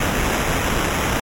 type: noise with sample-and-hold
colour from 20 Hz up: pink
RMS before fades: -20 dBFS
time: 0-1.2 s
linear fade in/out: 5 ms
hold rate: 4410 Hz
effects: MP3 64 kbps